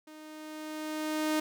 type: tone with level ramp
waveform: sawtooth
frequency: 308.9 Hz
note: D#4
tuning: 12 cents flat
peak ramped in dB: -44 to -22 dBFS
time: 0.07-1.4 s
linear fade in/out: 5 ms
effects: none